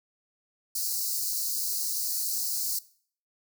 white high-pass noise, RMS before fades -30 dBFS, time 0.75-2.79 s, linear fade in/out 5 ms, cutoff 4200 Hz, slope 96 dB/octave, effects noise-tail reverb RT60 0.5 s tail -19 dB re dry

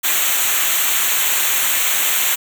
white noise with comb filter, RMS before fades -17 dBFS, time 0.03-2.36 s, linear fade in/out 20 ms, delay 0.2 ms, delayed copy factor -0.85, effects none

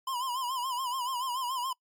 square tone with vibrato, 1013 Hz, B5, 44 cents sharp, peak -31 dBFS, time 0.07-1.73 s, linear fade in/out 5 ms, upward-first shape sine, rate 7 Hz, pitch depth 100 cents each way, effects noise-tail reverb RT60 0.1 s tail -25 dB re dry + MP3 96 kbps

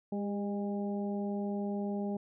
harmonic tone with a mistuned harmonic, 203.3 Hz, G#3, 37 cents flat, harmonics 1 / 2 / 3 / 4, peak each -33 / -39 / -43 / -45 dBFS, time 0.12-2.17 s, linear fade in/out 5 ms, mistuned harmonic 2, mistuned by -25 cents, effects none

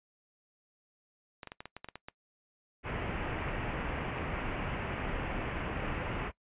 clicks, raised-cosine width 0.3 ms, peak -26 dBFS, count 10, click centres 1.432 / 1.473 / 1.519 / 1.605 / 1.656 / 1.766 / 1.845 / 1.887 / 1.956 / 2.085 s
pink low-pass noise, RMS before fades -36 dBFS, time 2.83-6.32 s, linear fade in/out 50 ms, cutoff 2800 Hz, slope 48 dB/octave
effects noise-tail reverb RT60 0.1 s tail -21 dB re dry + resampled to 8000 Hz

